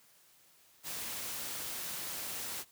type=noise; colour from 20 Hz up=white; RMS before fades=-40 dBFS; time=0.83-2.65 s; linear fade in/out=50 ms; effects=white hiss -64 dBFS RMS until 2.71 s + high-pass 60 Hz 12 dB/octave